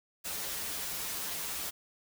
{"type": "noise with comb filter", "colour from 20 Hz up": "white", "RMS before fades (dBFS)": -37, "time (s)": [0.24, 1.71], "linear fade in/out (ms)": 20, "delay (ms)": 8.1, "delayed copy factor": -1, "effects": []}